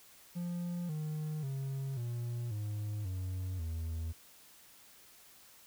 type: tone with pitch steps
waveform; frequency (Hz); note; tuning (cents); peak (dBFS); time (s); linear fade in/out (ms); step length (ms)
triangle; 174.61 / 153.77 / 135.42 / 119.26 / 105.03 / 92.5 / 81.46; F3 / D#3 / C#3 / A#2 / G#2 / F#2 / E2; 0 / -20 / -40 / +40 / +20 / 0 / -20; -33; 0.35-4.13; 20; 540
effects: white hiss -59 dBFS RMS until 5.66 s